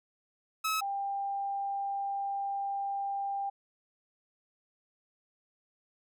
sawtooth / sine tone pair in turn, 1289 / 794.5 Hz, E6 / G5, -39 / +23 cents, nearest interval minor sixth, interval 838 cents, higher first, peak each -25 / -31 dBFS, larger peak first, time 0.64-0.81 / 0.81-3.5 s, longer second, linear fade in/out 10 ms, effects none

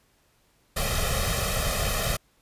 pink noise with comb filter, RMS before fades -26 dBFS, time 0.76-2.17 s, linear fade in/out 10 ms, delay 1.6 ms, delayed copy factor +1, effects pink hiss -65 dBFS RMS until 2.41 s + resampled to 32000 Hz

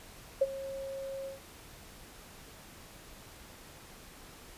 sine tone with ADSR envelope, 542 Hz, C#5, 39 cents flat, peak -20 dBFS, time 0.41-1.4 s, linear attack 9 ms, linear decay 36 ms, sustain -17 dB, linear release 140 ms, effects pink hiss -52 dBFS RMS until 4.57 s + resampled to 32000 Hz

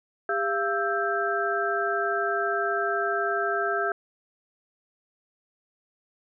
sine tone cluster, 401.3 / 683 / 1318 / 1578 Hz, G4 / F5 / E6 / G6, +41 / -39 / -1 / +11 cents, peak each -29 dBFS, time 0.29-3.92 s, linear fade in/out 2 ms, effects none

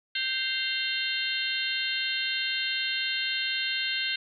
harmonic tone with a mistuned harmonic, 523 Hz, C5, 1 cent flat, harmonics 3 / 4 / 5 / 6 / 7 / 8, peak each -34 / -34 / -34 / -34 / -34 / -34 dBFS, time 0.15-4.16 s, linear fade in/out 5 ms, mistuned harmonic 5, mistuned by +95 cents, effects none

